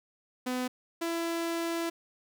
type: tone pair in turn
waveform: sawtooth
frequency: 252 / 334.7 Hz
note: B3 / E4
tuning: +35 / +26 cents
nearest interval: perfect fourth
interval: 491 cents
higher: second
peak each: -26 dBFS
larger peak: neither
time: 0.46-0.68 / 1.01-1.9 s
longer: second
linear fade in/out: 10 ms
effects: none